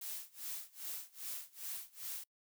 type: noise with tremolo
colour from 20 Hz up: blue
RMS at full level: -42 dBFS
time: 0.01-2.24 s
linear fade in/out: 5 ms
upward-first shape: sine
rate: 2.5 Hz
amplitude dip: 95%
effects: noise-tail reverb RT60 0.1 s tail -26 dB re dry